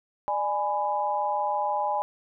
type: chord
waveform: sine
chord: G# diminished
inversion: second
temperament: just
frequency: 598 / 830.6 / 996.7 Hz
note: D5 / G#5 / B5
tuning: +31 / 0 / +16 cents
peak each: -31 / -26 / -30 dBFS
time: 0.28-2.02 s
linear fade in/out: 0 ms
effects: none